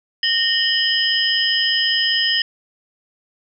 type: tone cluster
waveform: sine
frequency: 1844 / 2955 / 3154 / 5080 Hz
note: A#6 / F#7 / G7 / D#8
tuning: -19 / -3 / +10 / +35 cents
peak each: -21 dBFS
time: 0.23-2.42 s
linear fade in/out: 2 ms
effects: none